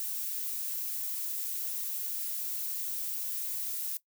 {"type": "noise", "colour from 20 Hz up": "violet", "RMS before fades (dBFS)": -35, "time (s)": [0, 3.97], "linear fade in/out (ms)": 0, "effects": ["noise-tail reverb RT60 0.1 s tail -18 dB re dry"]}